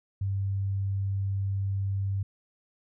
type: tone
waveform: sine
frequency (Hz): 98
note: G2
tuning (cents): 0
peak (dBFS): -26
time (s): 0.21-2.23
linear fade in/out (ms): 5
effects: none